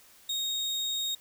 35% pulse tone, 3729 Hz, A#7, in tune, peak -27 dBFS, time 0.29-1.15 s, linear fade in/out 5 ms, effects white hiss -57 dBFS RMS until 1.2 s

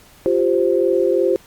sine chord, F suspended second, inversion none, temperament equal, 349.2 / 392 / 523.3 Hz, F4 / G4 / C5, 0 / 0 / 0 cents, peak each -18 dBFS, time 0.26-1.36 s, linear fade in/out 0 ms, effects pink hiss -48 dBFS RMS until 1.46 s + Opus 48 kbps

